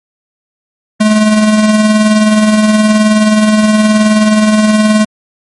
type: tone with tremolo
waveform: square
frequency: 214.1 Hz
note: A3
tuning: 47 cents flat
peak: -4 dBFS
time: 1-5.05 s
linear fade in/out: 10 ms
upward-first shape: triangle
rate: 19 Hz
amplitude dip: 45%
effects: MP3 48 kbps